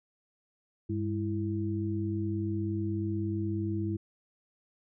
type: tone cluster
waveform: sine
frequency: 100 / 203.3 / 329.1 Hz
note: G2 / G#3 / E4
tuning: +35 / -37 / -3 cents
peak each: -32 / -36 / -33 dBFS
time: 0.89-3.97 s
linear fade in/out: 10 ms
effects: none